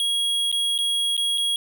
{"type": "tone with dropouts", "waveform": "square", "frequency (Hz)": 3300, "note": "G#7", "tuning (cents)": -12, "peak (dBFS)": -21, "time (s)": [0, 1.56], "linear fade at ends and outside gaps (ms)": 1, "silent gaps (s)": [[0.516, 0.526], [0.779, 0.787], [1.167, 1.177], [1.376, 1.38]], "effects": []}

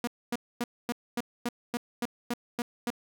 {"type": "tone bursts", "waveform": "sawtooth", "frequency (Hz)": 239.5, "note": "A#3", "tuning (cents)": 47, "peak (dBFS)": -24, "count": 11, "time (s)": [0.04, 2.903], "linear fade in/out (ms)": 2, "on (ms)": 33, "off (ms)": 250, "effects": []}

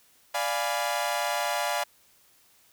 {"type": "chord", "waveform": "sawtooth", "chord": "D diminished seventh", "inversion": "none", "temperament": "equal", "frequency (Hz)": [587.3, 698.5, 830.6, 987.8], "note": ["D5", "F5", "Ab5", "Cb6"], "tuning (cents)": [0, 0, 0, 0], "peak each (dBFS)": [-28, -27, -28, -30], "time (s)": [0.34, 1.84], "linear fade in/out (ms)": 10, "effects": ["white hiss -61 dBFS RMS until 2.72 s"]}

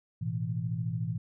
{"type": "chord", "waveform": "sine", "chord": "A suspended second", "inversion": "none", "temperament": "equal", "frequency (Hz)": [110, 123.47, 164.81], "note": ["A2", "B2", "E3"], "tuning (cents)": [0, 0, 0], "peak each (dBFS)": -34, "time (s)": [0.21, 1.18], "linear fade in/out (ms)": 10, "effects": []}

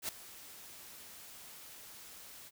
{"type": "noise with ADSR envelope", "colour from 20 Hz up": "white", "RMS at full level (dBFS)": -35, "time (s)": [0.02, 2.51], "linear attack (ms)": 68, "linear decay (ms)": 3, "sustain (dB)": -17, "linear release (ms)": 38, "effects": []}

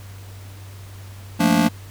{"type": "chord", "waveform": "square", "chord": "Bb major seventh", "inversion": "second", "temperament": "just", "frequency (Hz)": [174.81, 218.5, 233.1, 291.4], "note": ["F3", "A3", "Bb3", "D4"], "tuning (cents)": [2, -12, 0, -13], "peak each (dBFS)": -21, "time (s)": [1.39, 1.69], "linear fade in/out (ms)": 20, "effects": ["added 97 Hz sine -36 dBFS peak until 1.9 s", "pink hiss -46 dBFS RMS until 1.9 s"]}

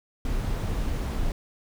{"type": "noise", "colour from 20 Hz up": "brown", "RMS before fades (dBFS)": -27, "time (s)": [0.25, 1.32], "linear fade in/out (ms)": 2, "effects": []}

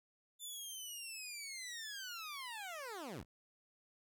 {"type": "linear sweep", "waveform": "15% pulse", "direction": "down", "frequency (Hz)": [3552, 32.7], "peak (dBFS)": -38, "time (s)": [0.39, 3.25], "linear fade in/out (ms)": 50, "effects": []}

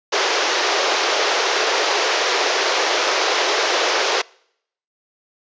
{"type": "band-pass noise", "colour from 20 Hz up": "pink", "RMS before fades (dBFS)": -19, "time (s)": [0.12, 4.22], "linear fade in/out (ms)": 10, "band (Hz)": [370, 6300], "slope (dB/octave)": 48, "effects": ["noise-tail reverb RT60 0.7 s tail -25 dB re dry", "resampled to 16000 Hz"]}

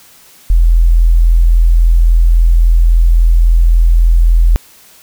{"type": "tone", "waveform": "sine", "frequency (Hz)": 41.82, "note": "E1", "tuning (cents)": 26, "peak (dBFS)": -4, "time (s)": [0.5, 4.56], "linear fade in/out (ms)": 0, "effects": ["white hiss -42 dBFS RMS until 5.02 s"]}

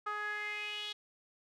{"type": "tone with band-pass filter sweep", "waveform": "sawtooth", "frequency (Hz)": 418.6, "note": "G#4", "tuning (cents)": 14, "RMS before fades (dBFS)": -39, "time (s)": [0.06, 0.93], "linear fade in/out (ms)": 10, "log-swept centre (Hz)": [1300, 3500], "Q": 5.4, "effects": []}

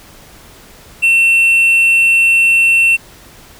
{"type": "tone with hard clipping", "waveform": "sine", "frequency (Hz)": 2700, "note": "E7", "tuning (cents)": 41, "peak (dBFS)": -8, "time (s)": [1.02, 2.97], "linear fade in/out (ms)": 20, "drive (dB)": 3, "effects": ["pink hiss -40 dBFS RMS until 3.59 s"]}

